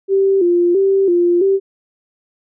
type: tone with vibrato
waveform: sine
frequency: 368.7 Hz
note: F#4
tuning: 6 cents flat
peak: -10 dBFS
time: 0.08-1.6 s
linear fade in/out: 50 ms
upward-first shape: square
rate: 1.5 Hz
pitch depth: 95 cents each way
effects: none